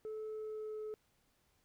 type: tone with pitch glide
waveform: sine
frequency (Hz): 433.8 to 429.6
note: A4 to A4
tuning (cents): -25 to -41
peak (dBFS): -38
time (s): 0.05-0.94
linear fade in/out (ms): 0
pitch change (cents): -16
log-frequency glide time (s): 0.27-0.83
effects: tanh soft clip ceiling -39 dBFS + pink hiss -75 dBFS RMS until 1.64 s